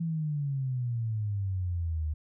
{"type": "exponential sweep", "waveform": "sine", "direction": "down", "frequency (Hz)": [168.4, 75.1], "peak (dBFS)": -28, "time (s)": [0, 2.14], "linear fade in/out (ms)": 10, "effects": []}